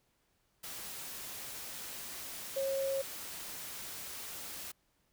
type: tone in noise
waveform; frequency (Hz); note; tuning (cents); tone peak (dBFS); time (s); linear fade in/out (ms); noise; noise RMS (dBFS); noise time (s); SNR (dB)
sine; 543; C#5; -36; -31; 2.56-3.02; 10; white; -44; 0.63-4.72; +10
effects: pink hiss -75 dBFS RMS until 5.12 s